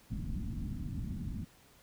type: low-pass noise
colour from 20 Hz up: pink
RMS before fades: -38 dBFS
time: 0.1-1.45 s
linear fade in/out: 10 ms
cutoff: 270 Hz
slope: 48 dB/octave
effects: pink hiss -62 dBFS RMS until 1.82 s